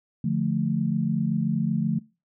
sine chord, D minor, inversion none, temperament equal, 146.83 / 174.61 / 220 Hz, D3 / F3 / A3, 0 / 0 / 0 cents, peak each -27 / -26 / -26 dBFS, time 0.24-1.99 s, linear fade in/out 5 ms, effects noise-tail reverb RT60 0.3 s tail -22 dB re dry

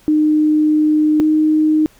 sine tone pair in turn, 305.6 / 309.2 Hz, D#4 / D#4, -31 / -11 cents, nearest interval unison, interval 20 cents, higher second, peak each -10 dBFS, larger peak neither, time 0.08-1.2 / 1.2-1.86 s, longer first, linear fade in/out 0 ms, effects pink hiss -50 dBFS RMS until 1.99 s

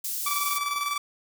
white high-pass noise, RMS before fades -31 dBFS, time 0.04-0.58 s, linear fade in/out 5 ms, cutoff 6000 Hz, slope 12 dB/octave
sawtooth tone with tremolo, 1157 Hz, D6, 26 cents flat, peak -21 dBFS, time 0.26-0.98 s, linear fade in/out 5 ms, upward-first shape square, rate 20 Hz, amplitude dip 45%
effects none

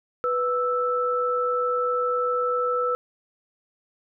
sine tone pair together, 493.9 / 1318.5 Hz, B4 / E6, 0 / 0 cents, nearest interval octave + perfect fourth, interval 1700 cents, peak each -24 dBFS, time 0.24-2.95 s, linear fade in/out 0 ms, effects none

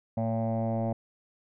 sine tone with frequency modulation, 226.1 Hz, A3, 47 cents sharp, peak -26 dBFS, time 0.17-0.93 s, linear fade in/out 5 ms, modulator 113 Hz, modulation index 4.6, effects tanh soft clip ceiling -22 dBFS

